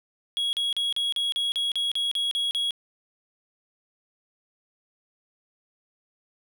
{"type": "tone bursts", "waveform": "triangle", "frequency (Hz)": 3322, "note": "G#7", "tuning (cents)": 0, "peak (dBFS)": -22, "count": 12, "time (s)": [0.37, 2.708], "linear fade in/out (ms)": 0, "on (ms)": 160, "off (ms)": 38, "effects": []}